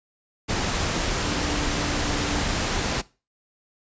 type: tone in noise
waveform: sine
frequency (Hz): 292.8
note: D4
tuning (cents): -5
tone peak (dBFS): -31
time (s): 1.22-2.45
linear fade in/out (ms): 20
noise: pink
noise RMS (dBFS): -25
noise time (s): 0.48-3.02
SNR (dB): -9
effects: noise-tail reverb RT60 0.3 s tail -20 dB re dry + resampled to 16000 Hz